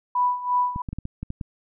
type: tone with tremolo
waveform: sine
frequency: 987.8 Hz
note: B5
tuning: in tune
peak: -17 dBFS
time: 0.15-0.82 s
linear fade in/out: 5 ms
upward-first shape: sine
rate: 2.9 Hz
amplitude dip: 80%
type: clicks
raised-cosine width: 5 ms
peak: -18 dBFS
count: 8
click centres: 0.761 / 0.888 / 0.93 / 0.986 / 1.054 / 1.23 / 1.304 / 1.412 s
effects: none